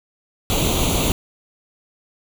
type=noise with comb filter; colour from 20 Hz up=pink; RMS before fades=-19 dBFS; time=0.5-1.12 s; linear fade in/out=0 ms; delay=0.29 ms; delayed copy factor=+0.8; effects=none